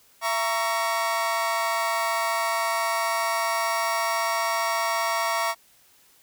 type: chord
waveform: 30% pulse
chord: A# diminished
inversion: second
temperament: just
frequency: 671.3 / 932.3 / 1118.8 Hz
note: E5 / A#5 / C#6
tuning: +31 / 0 / +16 cents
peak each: -25 / -25 / -25 dBFS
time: 0.21-5.55 s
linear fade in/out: 50 ms
effects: white hiss -58 dBFS RMS until 6.22 s